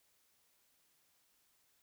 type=silence; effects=white hiss -74 dBFS RMS until 1.82 s